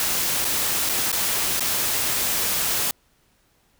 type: noise with dropouts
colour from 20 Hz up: white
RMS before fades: -23 dBFS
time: 0-2.91 s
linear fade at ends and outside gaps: 1 ms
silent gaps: 0.446-0.45 / 0.891-0.895 / 1.117-1.127 / 1.596-1.606 s
effects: pink hiss -63 dBFS RMS until 3.79 s